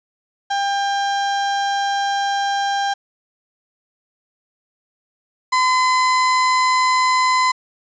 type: tone pair in turn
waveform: 35% pulse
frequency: 798 / 1019.2 Hz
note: G5 / C6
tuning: +31 / -46 cents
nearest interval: major third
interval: 423 cents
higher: second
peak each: -16 / -12 dBFS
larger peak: second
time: 0.5-2.94 / 5.52-7.52 s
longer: first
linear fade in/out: 10 ms
effects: resampled to 16000 Hz + 8-bit